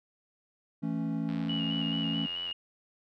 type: chord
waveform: triangle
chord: A major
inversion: second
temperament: equal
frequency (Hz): 164.81 / 220 / 277.2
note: E3 / A3 / C#4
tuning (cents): 0 / 0 / 0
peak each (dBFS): -32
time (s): 0.82-2.27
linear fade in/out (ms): 20
type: click train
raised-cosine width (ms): 0.3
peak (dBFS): -30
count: 108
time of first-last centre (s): 1.29-2.511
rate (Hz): 87.6
type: tone with vibrato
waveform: sine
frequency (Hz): 2899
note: F#7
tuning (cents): -36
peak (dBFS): -33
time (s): 1.49-2.53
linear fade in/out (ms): 5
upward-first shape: square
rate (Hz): 4.6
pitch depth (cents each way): 27
effects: none